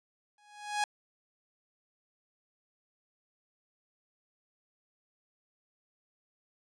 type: tone with exponential growth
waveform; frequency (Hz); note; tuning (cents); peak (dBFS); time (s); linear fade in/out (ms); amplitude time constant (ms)
sawtooth; 832; G#5; +3; -22; 0.38-0.84; 2; 99
effects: resampled to 22050 Hz